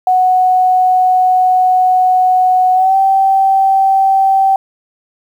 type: tone with pitch glide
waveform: sine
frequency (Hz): 739 to 774.4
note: F#5 to G5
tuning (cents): -2 to -21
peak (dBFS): -7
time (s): 0.07-4.56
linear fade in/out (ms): 2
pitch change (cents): +81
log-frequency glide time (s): 2.74-2.96
effects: 7-bit